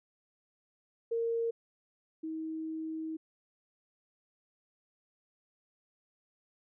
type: tone pair in turn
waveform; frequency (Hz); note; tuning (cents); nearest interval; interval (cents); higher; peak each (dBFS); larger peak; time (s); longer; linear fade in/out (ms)
sine; 461.4 / 318.4; A#4 / D#4; -18 / +40; tritone; 642; first; -29 / -35; first; 1.11-1.51 / 2.23-3.17; second; 10
effects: none